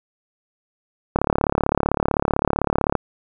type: click train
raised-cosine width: 1 ms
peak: -3 dBFS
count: 65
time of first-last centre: 1.16-2.953 s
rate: 35.7 Hz
effects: none